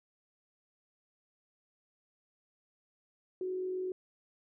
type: tone with frequency modulation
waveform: sine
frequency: 370 Hz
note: F#4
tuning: in tune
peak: -33 dBFS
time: 3.41-3.92 s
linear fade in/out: 2 ms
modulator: 47.4 Hz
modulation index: 0.25
effects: none